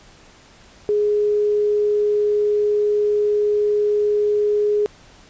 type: tone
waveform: sine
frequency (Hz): 416.8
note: G#4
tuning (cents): +6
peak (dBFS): -15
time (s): 0.89-4.86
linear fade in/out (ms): 0
effects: pink hiss -48 dBFS RMS until 5.29 s + resampled to 16000 Hz